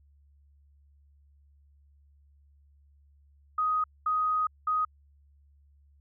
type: tone bursts at uneven times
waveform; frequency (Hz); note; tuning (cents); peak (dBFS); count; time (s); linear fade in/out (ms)
sine; 1251; D#6; +9; -24; 3; 3.58-3.84 / 4.06-4.47 / 4.67-4.85; 5
effects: added 71 Hz sine -58 dBFS peak until 6 s